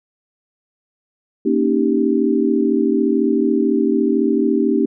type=chord; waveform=sine; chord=Eb dominant seventh; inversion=second; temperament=equal; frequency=233.1 / 277.2 / 311.1 / 392 Hz; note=Bb3 / Db4 / Eb4 / G4; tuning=0 / 0 / 0 / 0 cents; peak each=-19 dBFS; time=1.45-4.86 s; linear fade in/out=10 ms; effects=none